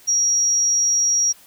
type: tone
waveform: sine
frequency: 5680 Hz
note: F8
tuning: 28 cents sharp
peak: -15 dBFS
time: 0.07-1.33 s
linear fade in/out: 20 ms
effects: white hiss -49 dBFS RMS until 1.46 s